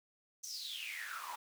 pink noise with high-pass filter sweep, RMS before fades -44 dBFS, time 0.43-1.36 s, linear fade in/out 10 ms, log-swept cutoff 6300 to 880 Hz, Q 9.3, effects none

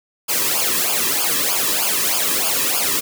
white noise with flanger, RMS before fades -19 dBFS, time 0.28-3.01 s, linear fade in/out 20 ms, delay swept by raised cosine 0.51 to 1.41 ms, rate 3.2 Hz, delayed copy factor -0.95, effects none

